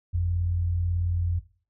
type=tone pair together; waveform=sine; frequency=48.95 / 87.3 Hz; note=G1 / F2; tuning=-2 / 0 cents; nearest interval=minor seventh; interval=1002 cents; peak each=-31 / -23 dBFS; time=0.13-1.4 s; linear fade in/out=20 ms; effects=noise-tail reverb RT60 0.4 s tail -17 dB re dry